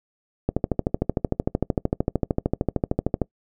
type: click train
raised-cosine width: 2 ms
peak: -7 dBFS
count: 37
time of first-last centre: 0.49-3.217 s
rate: 13.2 Hz
effects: noise-tail reverb RT60 0.1 s tail -23 dB re dry